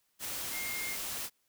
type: tone in noise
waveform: sine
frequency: 2126 Hz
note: C7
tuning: 27 cents sharp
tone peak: -38 dBFS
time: 0.51-0.97 s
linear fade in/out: 50 ms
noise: white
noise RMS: -38 dBFS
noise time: 0.19-1.3 s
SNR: -3 dB
effects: white hiss -75 dBFS RMS until 1.48 s